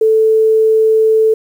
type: tone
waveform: sine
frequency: 440 Hz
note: A4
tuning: in tune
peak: -7 dBFS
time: 0.01-1.34 s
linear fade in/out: 5 ms
effects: 7-bit